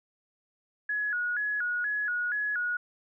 sine tone with vibrato, 1565 Hz, G6, 3 cents flat, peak -27 dBFS, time 0.89-2.77 s, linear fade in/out 5 ms, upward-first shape square, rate 2.1 Hz, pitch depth 130 cents each way, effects none

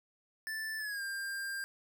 square tone with pitch glide, 1760 to 1595.4 Hz, A6 to G6, 0 to +30 cents, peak -37 dBFS, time 0.47-1.64 s, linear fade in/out 0 ms, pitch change -170 cents, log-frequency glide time 0.78-1.02 s, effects none

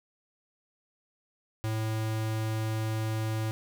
square tone, 110 Hz, A2, in tune, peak -29 dBFS, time 1.64-3.51 s, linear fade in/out 0 ms, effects 10-bit

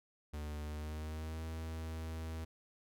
45% pulse tone with pitch glide, 75 to 80.38 Hz, D2 to E2, +37 to -43 cents, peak -40 dBFS, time 0.33-2.45 s, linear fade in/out 10 ms, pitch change +120 cents, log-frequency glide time 0.65-1.43 s, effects none

